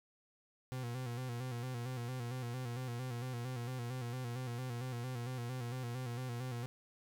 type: tone with vibrato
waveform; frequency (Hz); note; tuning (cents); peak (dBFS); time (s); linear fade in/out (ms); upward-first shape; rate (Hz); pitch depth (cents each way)
40% pulse; 123.6; B2; +2; -38; 0.72-6.66; 0; square; 4.4; 66
effects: none